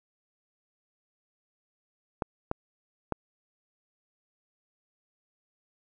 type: clicks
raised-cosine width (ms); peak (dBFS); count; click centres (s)
1; -14; 3; 2.222 / 2.514 / 3.123
effects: none